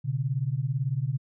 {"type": "beating tone pair", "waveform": "sine", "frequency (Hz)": [124.1, 142.1], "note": ["B2", "C#3"], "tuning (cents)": [9, 43], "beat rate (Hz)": 18, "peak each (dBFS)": -28, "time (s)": [0.04, 1.18], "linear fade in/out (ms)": 20, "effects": []}